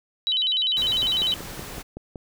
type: tone with vibrato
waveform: sine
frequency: 3448 Hz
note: A7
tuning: 36 cents flat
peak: -20 dBFS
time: 0.27-1.34 s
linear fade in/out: 0 ms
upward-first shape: square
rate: 10 Hz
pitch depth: 210 cents each way
type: noise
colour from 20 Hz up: pink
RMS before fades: -37 dBFS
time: 0.76-1.83 s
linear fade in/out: 20 ms
type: click train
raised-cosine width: 2 ms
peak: -22 dBFS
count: 7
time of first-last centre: 1.03-2.158 s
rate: 5.32 Hz
effects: none